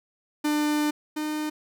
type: tone pair in turn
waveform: 45% pulse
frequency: 298.9 / 304.8 Hz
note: D4 / D#4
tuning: +31 / -36 cents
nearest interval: unison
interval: 33 cents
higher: second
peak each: -22 / -27 dBFS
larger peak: first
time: 0.44-0.91 / 1.16-1.5 s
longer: first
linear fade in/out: 10 ms
effects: none